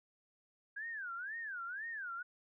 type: tone with vibrato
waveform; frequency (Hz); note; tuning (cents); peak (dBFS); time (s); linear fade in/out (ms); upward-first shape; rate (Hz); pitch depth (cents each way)
sine; 1592; G6; +26; -40; 0.76-2.23; 10; sine; 2; 270
effects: none